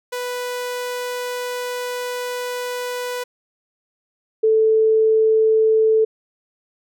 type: tone pair in turn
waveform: sawtooth / sine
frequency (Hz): 493.8 / 439.9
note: B4 / A4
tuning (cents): 0 / 0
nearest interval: major second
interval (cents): 200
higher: first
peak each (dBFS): -20 / -12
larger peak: second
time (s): 0.12-3.24 / 4.43-6.05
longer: first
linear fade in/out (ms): 10
effects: none